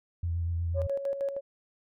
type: tone with vibrato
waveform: sine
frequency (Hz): 84.8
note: E2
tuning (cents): +50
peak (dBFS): -27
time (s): 0.23-0.87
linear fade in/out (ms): 5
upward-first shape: sine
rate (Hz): 8.2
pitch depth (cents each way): 26
type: tone with tremolo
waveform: sine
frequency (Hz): 554.4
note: C#5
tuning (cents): 0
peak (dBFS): -26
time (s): 0.74-1.41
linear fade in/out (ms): 50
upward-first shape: square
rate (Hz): 6.4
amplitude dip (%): 60
effects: tanh soft clip ceiling -19 dBFS